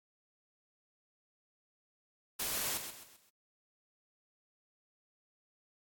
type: noise with echo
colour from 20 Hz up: white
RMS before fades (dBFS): -36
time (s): 2.39-2.78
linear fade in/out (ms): 10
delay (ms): 130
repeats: 4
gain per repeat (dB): -8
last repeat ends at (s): 3.3
effects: AAC 64 kbps